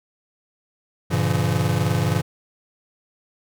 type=chord; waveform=square; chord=G diminished seventh; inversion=none; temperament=just; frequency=98 / 117.6 / 141.12 / 169.34 Hz; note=G2 / Bb2 / Db3 / Fb3; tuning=0 / +16 / +31 / +47 cents; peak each=-25 dBFS; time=1.1-2.22 s; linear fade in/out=20 ms; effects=none